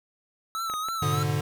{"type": "tone with vibrato", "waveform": "square", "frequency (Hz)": 1294, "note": "E6", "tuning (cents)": -32, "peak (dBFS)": -29, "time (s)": [0.55, 1.23], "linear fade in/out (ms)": 0, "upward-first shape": "sine", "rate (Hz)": 3.3, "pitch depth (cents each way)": 72}
{"type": "clicks", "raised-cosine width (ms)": 0.5, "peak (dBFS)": -23, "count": 4, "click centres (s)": [0.699, 0.738, 0.886, 1.143]}
{"type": "chord", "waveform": "square", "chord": "G# diminished", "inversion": "none", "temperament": "equal with one note detuned", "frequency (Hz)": [103.83, 121.77, 146.83], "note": ["G#2", "B2", "D3"], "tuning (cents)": [0, -24, 0], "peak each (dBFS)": [-30, -33, -27], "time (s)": [1.02, 1.41], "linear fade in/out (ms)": 5}
{"effects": []}